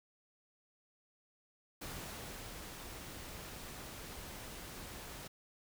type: noise with ADSR envelope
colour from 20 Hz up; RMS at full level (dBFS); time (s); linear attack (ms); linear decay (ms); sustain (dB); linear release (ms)
pink; -45; 1.81-5.28; 9; 730; -3; 10
effects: none